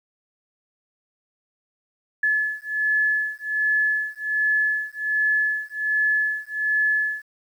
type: beating tone pair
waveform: sine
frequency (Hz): 1717 / 1718.3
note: A6 / A6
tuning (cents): -43 / -42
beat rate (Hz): 1.3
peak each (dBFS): -23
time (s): 2.23-7.22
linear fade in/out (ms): 5
effects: 9-bit